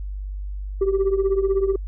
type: tone with tremolo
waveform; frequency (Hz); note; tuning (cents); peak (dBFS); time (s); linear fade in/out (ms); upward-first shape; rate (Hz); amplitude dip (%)
sine; 388.8; G4; -14; -12; 0.81-1.76; 5; triangle; 16; 85
effects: tanh soft clip ceiling -14 dBFS + added 49 Hz sine -27 dBFS peak until 1.87 s